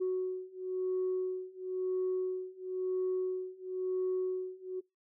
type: beating tone pair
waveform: sine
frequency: 370 / 370.98 Hz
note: F#4 / F#4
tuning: 0 / +5 cents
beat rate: 0.98 Hz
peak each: -34 / -33 dBFS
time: 0-4.81 s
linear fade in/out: 20 ms
effects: noise-tail reverb RT60 0.2 s tail -23 dB re dry + tanh soft clip ceiling -26 dBFS